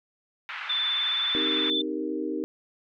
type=band-pass noise; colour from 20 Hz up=pink; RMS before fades=-36 dBFS; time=0.49-1.7 s; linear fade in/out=0 ms; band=1200 to 2800 Hz; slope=24 dB/octave
type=tone with vibrato; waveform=sine; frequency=3520 Hz; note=A7; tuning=in tune; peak=-24 dBFS; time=0.69-1.82 s; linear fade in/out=10 ms; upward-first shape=sine; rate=19 Hz; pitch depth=27 cents each way
type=chord; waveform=sine; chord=C minor seventh; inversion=none; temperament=equal; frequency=261.6 / 311.1 / 392 / 466.2 Hz; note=C4 / Eb4 / G4 / Bb4; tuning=0 / 0 / 0 / 0 cents; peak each=-35 / -30 / -34 / -35 dBFS; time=1.35-2.44 s; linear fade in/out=0 ms
effects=none